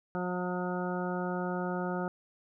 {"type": "harmonic tone", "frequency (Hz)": 180, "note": "F#3", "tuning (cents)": -47, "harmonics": [1, 2, 3, 4, 5, 7, 8], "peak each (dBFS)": [-34, -37, -39, -40, -41, -42, -43], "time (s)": [0.15, 2.08], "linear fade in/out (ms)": 0, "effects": []}